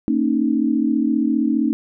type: tone cluster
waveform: sine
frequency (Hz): 228 / 272.3 / 307.3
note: A#3 / C#4 / D#4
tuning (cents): -38 / -31 / -21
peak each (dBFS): -20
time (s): 0.08-1.73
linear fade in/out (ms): 0
effects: none